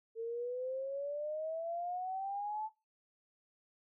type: exponential sweep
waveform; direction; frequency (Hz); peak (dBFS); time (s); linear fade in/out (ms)
sine; up; 448.7 to 880; -36; 0.15-2.7; 50
effects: noise-tail reverb RT60 0.3 s tail -22 dB re dry